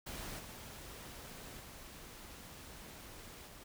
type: noise with level steps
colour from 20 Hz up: pink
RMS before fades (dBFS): -45 / -50 / -52 / -54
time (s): 0.06-3.64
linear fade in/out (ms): 10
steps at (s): 0.38 / 1.59 / 3.46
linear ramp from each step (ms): 20
effects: none